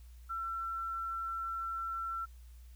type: tone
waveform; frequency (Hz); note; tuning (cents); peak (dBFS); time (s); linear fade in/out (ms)
sine; 1347; E6; +37; -35; 0.29-2.26; 20
effects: added 60 Hz sine -50 dBFS peak until 2.75 s + white hiss -68 dBFS RMS until 2.75 s